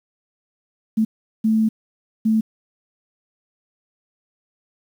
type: tone bursts at uneven times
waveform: sine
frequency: 220 Hz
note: A3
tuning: in tune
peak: -14 dBFS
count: 3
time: 0.97-1.05 / 1.44-1.69 / 2.25-2.41 s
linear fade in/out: 10 ms
effects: 8-bit